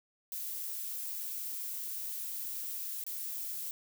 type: noise with dropouts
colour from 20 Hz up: violet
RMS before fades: -39 dBFS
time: 0.32-3.71 s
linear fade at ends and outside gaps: 1 ms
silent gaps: 3.04-3.065 s
effects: none